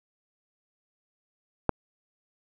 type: click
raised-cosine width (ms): 1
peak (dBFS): -7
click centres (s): 1.693
effects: none